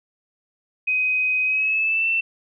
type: tone with pitch glide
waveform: sine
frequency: 2514 to 2679 Hz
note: D#7 to E7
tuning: +17 to +27 cents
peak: -18 dBFS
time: 0.87-2.21 s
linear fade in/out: 10 ms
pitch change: +110 cents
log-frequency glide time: 1.44-2.08 s
effects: none